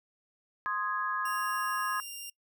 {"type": "chord", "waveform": "sine", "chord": "Ab major", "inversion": "first", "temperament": "equal", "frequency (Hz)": [1046.5, 1244.5, 1661.2], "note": ["C6", "Eb6", "Ab6"], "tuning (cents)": [0, 0, 0], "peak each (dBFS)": -34, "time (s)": [0.66, 2], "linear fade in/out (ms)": 0}
{"type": "tone", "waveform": "10% pulse", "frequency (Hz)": 2794, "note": "F7", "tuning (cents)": 0, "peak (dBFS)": -31, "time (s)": [1.25, 2.3], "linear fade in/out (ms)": 5}
{"effects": ["noise-tail reverb RT60 0.1 s tail -23 dB re dry"]}